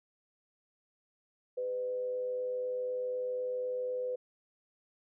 sine tone with frequency modulation, 502 Hz, B4, 28 cents sharp, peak -32 dBFS, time 1.57-4.16 s, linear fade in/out 10 ms, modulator 100 Hz, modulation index 0.28, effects none

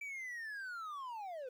triangle linear sweep, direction down, 2330 to 485.3 Hz, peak -40 dBFS, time 0.01-1.49 s, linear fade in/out 5 ms, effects 12-bit

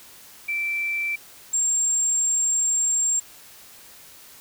sine tone pair in turn, 2337 / 7433 Hz, D7 / A#8, -9 / -6 cents, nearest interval octave + minor sixth, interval 2003 cents, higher second, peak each -23 / -19 dBFS, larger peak second, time 0.48-1.16 / 1.53-3.2 s, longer second, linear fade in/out 10 ms, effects white hiss -47 dBFS RMS until 4.4 s

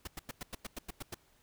pink noise bursts, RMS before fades -41 dBFS, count 10, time 0.05-1.145 s, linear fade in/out 5 ms, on 24 ms, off 95 ms, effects pink hiss -68 dBFS RMS until 1.42 s

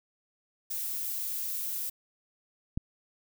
violet noise, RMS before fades -34 dBFS, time 0.7-1.9 s, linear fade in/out 10 ms
click, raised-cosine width 5 ms, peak -18 dBFS, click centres 2.775 s
effects none

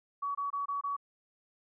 sine tone bursts, 1131 Hz, C#6, 34 cents sharp, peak -31 dBFS, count 5, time 0.22-0.966 s, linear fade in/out 10 ms, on 130 ms, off 24 ms, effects none

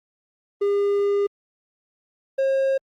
triangle tone pair in turn, 404 / 538.2 Hz, G#4 / C5, -48 / +49 cents, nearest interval perfect fourth, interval 497 cents, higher second, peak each -16 dBFS, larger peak neither, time 0.61-1.27 / 2.38-2.78 s, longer first, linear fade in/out 10 ms, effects Opus 24 kbps

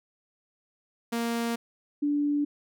sawtooth / sine tone pair in turn, 233.1 / 291 Hz, A#3 / D4, 0 / -16 cents, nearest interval major third, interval 384 cents, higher second, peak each -23 dBFS, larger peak neither, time 1.12-1.56 / 2.02-2.45 s, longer first, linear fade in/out 10 ms, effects none

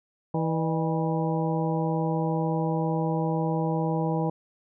harmonic tone with a mistuned harmonic, 162.1 Hz, E3, 29 cents flat, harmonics 1 / 2 / 3 / 4 / 5 / 6, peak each -26 / -31 / -31 / -35 / -33 / -36 dBFS, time 0.34-4.3 s, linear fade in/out 5 ms, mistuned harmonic 4, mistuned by -100 cents, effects none

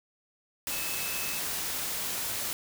sine tone in noise, 2600 Hz, E7, 24 cents flat, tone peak -39 dBFS, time 0.71-1.39 s, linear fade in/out 0 ms, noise white, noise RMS -33 dBFS, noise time 0.67-2.53 s, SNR -9 dB, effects none

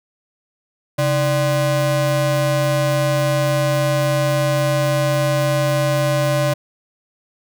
square ring-modulated tone, 225.9 Hz, A3, 46 cents sharp, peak -13 dBFS, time 0.98-6.54 s, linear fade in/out 10 ms, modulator 363 Hz, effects none

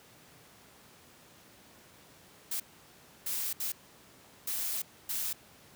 blue noise bursts at uneven times, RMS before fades -34 dBFS, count 5, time 2.51-2.6 / 3.26-3.53 / 3.6-3.72 / 4.47-4.82 / 5.09-5.33 s, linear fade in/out 5 ms, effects pink hiss -57 dBFS RMS until 5.75 s + high-pass 100 Hz 12 dB/octave

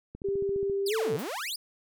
click train, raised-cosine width 3 ms, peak -28 dBFS, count 9, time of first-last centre 0.15-0.698 s, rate 14.6 Hz
sine tone with pitch glide, 395.5 to 443.9 Hz, G4 to A4, +15 to +15 cents, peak -26 dBFS, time 0.24-1.17 s, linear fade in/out 10 ms, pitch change +200 cents, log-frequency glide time 0.88-0.94 s
sawtooth exponential two-way sweep, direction down then up, 5290 to 115.3 to 5290 Hz, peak -29 dBFS, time 0.86-1.56 s, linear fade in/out 5 ms, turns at 1.14 s
blue noise with exponential decay, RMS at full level -41 dBFS, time 1.19-1.37 s, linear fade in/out 0 ms, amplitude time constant 38 ms
effects none

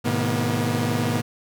sawtooth tone cluster, 107.9 / 127.6 / 155.9 / 240.4 Hz, A2 / C3 / D#3 / B3, -33 / -43 / +4 / -46 cents, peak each -22 / -24 / -25 / -21 dBFS, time 0.04-1.22 s, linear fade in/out 20 ms, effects none

